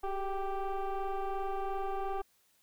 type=tone with frequency modulation; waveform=sine; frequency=384.6 Hz; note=G4; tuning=33 cents flat; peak=-29 dBFS; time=0.03-2.22 s; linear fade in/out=10 ms; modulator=396 Hz; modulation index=1.6; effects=tanh soft clip ceiling -31 dBFS + white hiss -70 dBFS RMS until 2.62 s